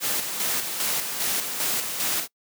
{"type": "noise with tremolo", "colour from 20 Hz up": "white", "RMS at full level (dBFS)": -25, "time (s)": [0, 2.28], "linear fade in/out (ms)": 50, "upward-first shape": "square", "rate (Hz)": 2.5, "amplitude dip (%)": 45, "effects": ["noise-tail reverb RT60 0.1 s tail -24 dB re dry", "high-pass 150 Hz 12 dB/octave"]}